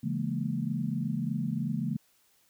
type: chord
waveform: sine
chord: A# half-diminished seventh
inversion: first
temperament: just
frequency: 139.85 / 167.82 / 209.8 / 233.1 Hz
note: C#3 / E3 / G#3 / A#3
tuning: +16 / +31 / +18 / 0 cents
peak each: -34 dBFS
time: 0.03-1.97 s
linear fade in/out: 10 ms
effects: white hiss -67 dBFS RMS until 2.49 s